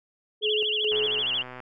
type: tone with tremolo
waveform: sine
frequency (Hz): 426.1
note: G#4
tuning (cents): +44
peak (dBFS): -25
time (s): 0.41-1.24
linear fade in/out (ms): 50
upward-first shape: square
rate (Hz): 2.3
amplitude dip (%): 55
type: tone with vibrato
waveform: sine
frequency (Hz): 3069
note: G7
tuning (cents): -37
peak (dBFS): -24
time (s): 0.42-1.43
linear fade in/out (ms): 20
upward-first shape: sine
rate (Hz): 13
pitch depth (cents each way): 190
type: click train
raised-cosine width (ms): 0.5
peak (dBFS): -25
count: 87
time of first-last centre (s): 0.92-1.603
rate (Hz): 126
effects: none